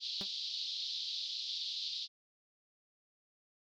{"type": "band-pass noise", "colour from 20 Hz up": "pink", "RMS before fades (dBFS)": -40, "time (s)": [0, 2.08], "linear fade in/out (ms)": 50, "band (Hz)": [3500, 4700], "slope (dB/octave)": 48}
{"type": "tone with exponential decay", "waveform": "sawtooth", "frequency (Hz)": 196.7, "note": "G3", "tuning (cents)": 6, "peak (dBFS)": -35, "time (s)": [0.21, 0.29], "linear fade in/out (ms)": 0, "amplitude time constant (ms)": 16}
{"effects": []}